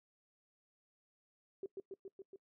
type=tone with echo; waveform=sine; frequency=386.2 Hz; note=G4; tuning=26 cents flat; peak=-39 dBFS; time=1.63-1.66 s; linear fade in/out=2 ms; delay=140 ms; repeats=5; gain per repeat=-2 dB; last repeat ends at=2.36 s; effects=noise-tail reverb RT60 0.1 s tail -22 dB re dry